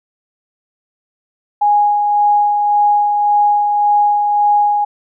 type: tone with tremolo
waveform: sine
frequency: 827 Hz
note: G#5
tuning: 8 cents flat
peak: -8 dBFS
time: 1.61-4.85 s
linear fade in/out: 10 ms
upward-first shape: sine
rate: 1.8 Hz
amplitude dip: 35%
effects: none